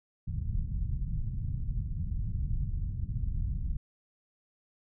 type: low-pass noise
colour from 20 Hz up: pink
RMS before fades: -32 dBFS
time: 0.27-3.77 s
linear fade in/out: 10 ms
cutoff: 140 Hz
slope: 24 dB/octave
effects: none